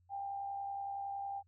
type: tone with amplitude modulation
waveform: sine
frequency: 795 Hz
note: G5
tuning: 24 cents sharp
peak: -36 dBFS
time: 0.09-1.43 s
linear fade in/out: 50 ms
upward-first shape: sine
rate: 70.8 Hz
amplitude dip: 40%
effects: added 89 Hz sine -67 dBFS peak until 1.47 s